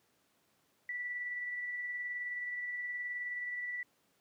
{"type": "tone with tremolo", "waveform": "sine", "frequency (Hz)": 1962, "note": "B6", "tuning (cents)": -12, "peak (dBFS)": -35, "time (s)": [0.89, 3.83], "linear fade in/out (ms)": 2, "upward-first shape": "sine", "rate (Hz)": 19, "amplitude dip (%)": 30, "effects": ["pink hiss -73 dBFS RMS until 4.2 s", "high-pass 150 Hz 12 dB/octave"]}